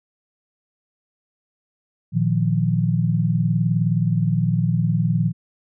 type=chord; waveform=sine; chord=Bb suspended fourth; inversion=none; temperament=just; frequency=116.54 / 155.39 / 174.81 Hz; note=Bb2 / Eb3 / F3; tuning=0 / -2 / +2 cents; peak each=-21 dBFS; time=2.12-5.33 s; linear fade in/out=50 ms; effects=none